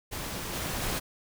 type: noise with level steps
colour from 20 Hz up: pink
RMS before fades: -36 / -33 / -31 dBFS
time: 0.11-1 s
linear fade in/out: 20 ms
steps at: 0.53 / 0.82 s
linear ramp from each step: 5 ms
effects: none